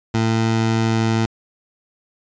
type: tone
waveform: 20% pulse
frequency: 112.6 Hz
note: A2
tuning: 40 cents sharp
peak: -11 dBFS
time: 0.14-1.26 s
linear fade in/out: 5 ms
effects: resampled to 16000 Hz